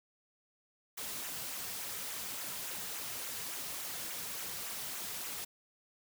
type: noise with flanger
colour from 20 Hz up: white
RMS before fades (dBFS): -41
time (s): 0.97-5.45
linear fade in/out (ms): 10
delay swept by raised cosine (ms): 0.2 to 3.6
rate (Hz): 3.5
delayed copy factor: -0.5
effects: none